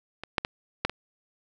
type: clicks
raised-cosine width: 0.3 ms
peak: -20 / -6 / -12 / -7 / -19 dBFS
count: 5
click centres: 0.236 / 0.382 / 0.449 / 0.85 / 0.896 s
effects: none